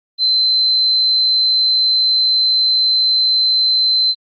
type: tone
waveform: sine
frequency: 4078 Hz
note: C8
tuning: 45 cents flat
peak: -11 dBFS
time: 0.18-4.15 s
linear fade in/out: 50 ms
effects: Opus 48 kbps